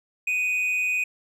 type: tone with amplitude modulation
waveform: triangle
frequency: 2489 Hz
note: D#7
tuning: in tune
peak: -18 dBFS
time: 0.27-1.04 s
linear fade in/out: 5 ms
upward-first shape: sine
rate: 192 Hz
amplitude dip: 50%
effects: none